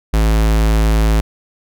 square tone, 54.2 Hz, A1, 25 cents flat, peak -11 dBFS, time 0.13-1.21 s, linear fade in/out 10 ms, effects none

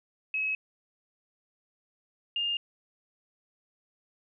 sine tone pair in turn, 2566 / 2818 Hz, E7 / F7, -47 / +15 cents, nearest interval major second, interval 162 cents, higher second, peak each -27 dBFS, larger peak neither, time 0.34-0.55 / 2.36-2.57 s, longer neither, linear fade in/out 2 ms, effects none

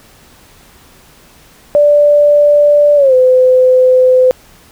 sine tone with pitch glide, 586 to 510.1 Hz, D5 to C5, -4 to -44 cents, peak -4 dBFS, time 1.75-4.31 s, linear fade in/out 0 ms, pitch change -240 cents, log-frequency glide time 2.96-3.14 s, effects pink hiss -43 dBFS RMS until 4.71 s

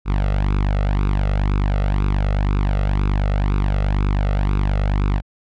sawtooth tone with flanger, 49.41 Hz, G1, 14 cents sharp, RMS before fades -18 dBFS, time 0.05-5.22 s, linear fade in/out 50 ms, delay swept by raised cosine 0.79 to 1.53 ms, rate 2 Hz, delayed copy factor +0.75, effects low-pass 3000 Hz 12 dB/octave

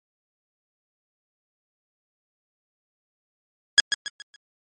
15% pulse tone with echo, 1664 Hz, G#6, 3 cents sharp, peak -3 dBFS, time 3.78-3.8 s, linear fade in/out 0 ms, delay 140 ms, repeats 4, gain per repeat -9 dB, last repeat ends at 4.36 s, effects MP3 32 kbps

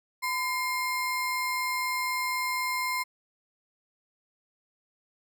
square ring-modulated tone, 1568 Hz, G6, in tune, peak -25 dBFS, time 0.22-3.04 s, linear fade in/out 20 ms, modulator 556 Hz, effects none

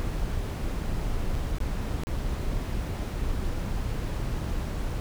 brown noise with dropouts, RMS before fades -29 dBFS, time 0-5 s, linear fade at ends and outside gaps 0 ms, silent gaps 1.353-1.358 / 1.584-1.603 / 2.035-2.07 s, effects none

